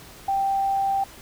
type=tone; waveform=sine; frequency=784 Hz; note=G5; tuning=in tune; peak=-20 dBFS; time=0.28-1.04 s; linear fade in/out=5 ms; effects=pink hiss -45 dBFS RMS until 1.21 s